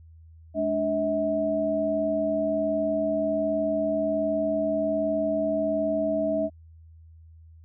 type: tone cluster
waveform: sine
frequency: 211.5 / 292.8 / 643 Hz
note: G#3 / D4 / E5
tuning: +32 / -5 / -43 cents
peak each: -32 / -29 / -24 dBFS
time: 0.54-6.5 s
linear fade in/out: 50 ms
effects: added 81 Hz sine -47 dBFS peak until 7.64 s